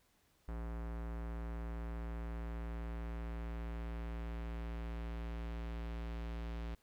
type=tone with low-pass filter sweep; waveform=square; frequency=57.2 Hz; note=A#1; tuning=32 cents flat; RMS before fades=-42 dBFS; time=0.48-6.75 s; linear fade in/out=5 ms; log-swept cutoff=1500 to 3500 Hz; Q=1; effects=pink hiss -73 dBFS RMS until 6.82 s